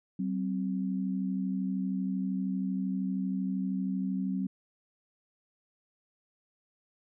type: tone pair together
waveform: sine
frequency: 189.98 / 262.8 Hz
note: F#3 / C4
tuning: +46 / +8 cents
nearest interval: tritone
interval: 562 cents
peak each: -30 / -34 dBFS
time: 0.19-4.47 s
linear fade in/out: 5 ms
effects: none